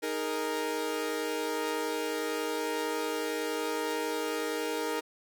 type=chord; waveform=sawtooth; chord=D# suspended fourth; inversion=none; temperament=equal; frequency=311.1 / 415.3 / 466.2 Hz; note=D#4 / G#4 / A#4; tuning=0 / 0 / 0 cents; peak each=-32 / -33 / -29 dBFS; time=0.02-5.01 s; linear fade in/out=20 ms; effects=none